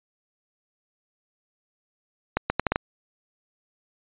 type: accelerating click train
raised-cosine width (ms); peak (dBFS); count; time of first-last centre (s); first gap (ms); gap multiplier
0.5; -6; 6; 2.37-2.759; 130; 0.74
effects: resampled to 8000 Hz